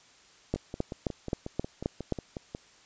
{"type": "two click trains", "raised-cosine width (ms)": 2, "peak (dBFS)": [-14, -22], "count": [7, 12], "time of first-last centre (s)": [[0.54, 2.123], [0.56, 2.549]], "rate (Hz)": [3.79, 5.53], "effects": ["white hiss -58 dBFS RMS until 2.85 s", "resampled to 16000 Hz"]}